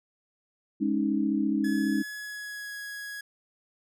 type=chord; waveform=sine; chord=Ab suspended fourth; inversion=none; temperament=just; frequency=207.7 / 276.9 / 311.5 Hz; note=Ab3 / Db4 / Eb4; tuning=0 / -2 / +2 cents; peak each=-28 dBFS; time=0.8-2.03 s; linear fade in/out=20 ms
type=tone with pitch glide; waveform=45% pulse; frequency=1700 to 1665 Hz; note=G#6 to G#6; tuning=+40 to +4 cents; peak=-36 dBFS; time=1.64-3.21 s; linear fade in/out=5 ms; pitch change=-36 cents; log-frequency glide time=1.92-2.75 s
effects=none